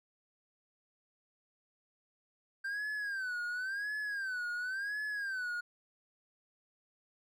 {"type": "tone with vibrato", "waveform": "triangle", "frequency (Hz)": 1568, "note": "G6", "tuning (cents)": 0, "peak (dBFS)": -33, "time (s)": [2.64, 5.61], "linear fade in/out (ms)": 10, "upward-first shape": "sine", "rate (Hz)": 0.94, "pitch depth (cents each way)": 150, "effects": []}